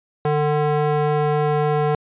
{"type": "tone with band-pass filter", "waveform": "square", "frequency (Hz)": 149.4, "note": "D3", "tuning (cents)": 30, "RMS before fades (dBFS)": -19, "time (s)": [0.25, 1.95], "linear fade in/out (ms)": 2, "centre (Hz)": 600, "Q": 1, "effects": ["resampled to 8000 Hz"]}